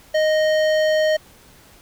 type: tone with hard clipping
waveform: sine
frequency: 621 Hz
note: D#5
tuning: 3 cents flat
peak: -17 dBFS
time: 0.14-1.17 s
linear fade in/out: 10 ms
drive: 14 dB
effects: pink hiss -49 dBFS RMS until 1.81 s